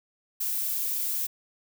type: noise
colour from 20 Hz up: violet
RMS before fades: -29 dBFS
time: 0.4-1.27 s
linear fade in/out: 10 ms
effects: none